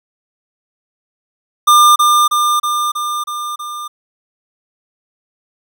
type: tone with echo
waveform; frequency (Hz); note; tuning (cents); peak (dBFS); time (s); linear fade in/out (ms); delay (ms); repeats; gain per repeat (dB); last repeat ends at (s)
square; 1200; D6; +37; -6; 1.67-1.96; 10; 320; 6; -3; 3.88
effects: none